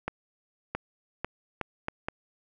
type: accelerating click train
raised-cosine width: 0.5 ms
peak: -15 dBFS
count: 6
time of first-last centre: 0.08-2.085 s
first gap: 670 ms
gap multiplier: 0.74
effects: none